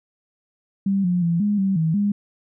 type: tone with pitch steps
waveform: sine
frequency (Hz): 196.1 / 178 / 169.2 / 206.5 / 193.4 / 160.6 / 203.9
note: G3 / F3 / E3 / G#3 / G3 / E3 / G#3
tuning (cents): +1 / +33 / +45 / -10 / -23 / -45 / -32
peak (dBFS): -17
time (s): 0.86-2.12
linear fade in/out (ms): 5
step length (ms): 180
effects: none